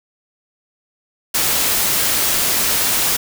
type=noise; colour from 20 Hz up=white; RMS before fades=-17 dBFS; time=1.34-3.17 s; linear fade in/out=10 ms; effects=none